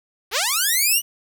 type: linear sweep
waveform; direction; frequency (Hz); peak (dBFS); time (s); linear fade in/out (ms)
5% pulse; up; 350.1 to 2986; -7; 0.31-1.02; 50
effects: 8-bit